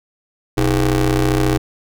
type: ring-modulated tone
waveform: 25% pulse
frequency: 95 Hz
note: F#2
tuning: 46 cents sharp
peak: -7 dBFS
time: 0.57-1.58 s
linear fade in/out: 10 ms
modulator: 221 Hz
effects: none